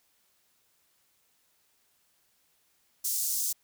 pink high-pass noise, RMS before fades -30 dBFS, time 3.04-3.53 s, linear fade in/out 10 ms, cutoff 6000 Hz, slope 24 dB/octave, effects white hiss -70 dBFS RMS until 3.63 s

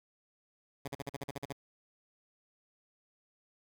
10% pulse tone bursts, 139.6 Hz, C#3, 13 cents sharp, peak -29 dBFS, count 10, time 0.85-1.527 s, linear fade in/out 5 ms, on 29 ms, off 43 ms, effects none

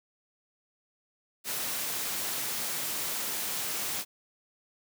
white high-pass noise, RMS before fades -33 dBFS, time 1.44-4.05 s, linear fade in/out 50 ms, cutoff 110 Hz, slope 12 dB/octave, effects none

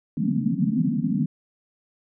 white band-pass noise, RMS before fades -23 dBFS, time 0.17-1.26 s, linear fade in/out 2 ms, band 140 to 270 Hz, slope 96 dB/octave, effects none

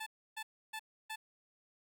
15% pulse tone bursts, 875 Hz, A5, 10 cents flat, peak -34 dBFS, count 4, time 0-1.16 s, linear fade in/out 10 ms, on 65 ms, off 300 ms, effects none

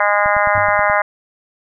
harmonic tone, 205.4 Hz, G#3, 19 cents flat, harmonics 3 / 4 / 5 / 6 / 7 / 8 / 9 / 10, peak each -18 / -19 / -20 / -21 / -21 / -22 / -23 / -23 dBFS, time 0-1.02 s, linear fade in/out 5 ms
click train, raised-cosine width 5 ms, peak -19 dBFS, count 7, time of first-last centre 0.26-0.899 s, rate 9.39 Hz
triangle tone with exponential decay, 101.1 Hz, G#2, 46 cents flat, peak -20 dBFS, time 0.55-0.95 s, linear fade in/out 0 ms, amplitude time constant 86 ms
effects none

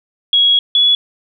sine tone pair in turn, 3322 / 3394 Hz, G#7 / G#7, 0 / +37 cents, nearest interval unison, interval 37 cents, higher second, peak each -8 dBFS, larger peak neither, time 0.33-0.59 / 0.75-0.95 s, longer first, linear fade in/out 2 ms, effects none

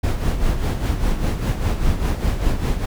brown noise with tremolo, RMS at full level -17 dBFS, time 0.03-2.86 s, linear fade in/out 10 ms, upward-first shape sine, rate 5 Hz, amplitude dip 60%, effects none

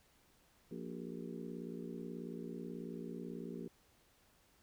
harmonic tone with a mistuned harmonic, 58.27 Hz, A#1, in tune, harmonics 3 / 4 / 5 / 6 / 7 / 8, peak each -48 / -47 / -51 / -51 / -51 / -55 dBFS, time 0.71-3.68 s, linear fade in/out 5 ms, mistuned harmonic 6, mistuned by +95 cents, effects pink hiss -70 dBFS RMS until 4.62 s

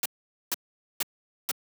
white noise bursts, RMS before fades -27 dBFS, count 4, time 0.03-1.514 s, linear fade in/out 2 ms, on 26 ms, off 460 ms, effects high-pass 200 Hz 12 dB/octave

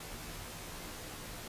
pink noise with comb filter, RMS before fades -45 dBFS, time 0-1.48 s, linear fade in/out 5 ms, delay 15 ms, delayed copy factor -0.75, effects resampled to 32000 Hz

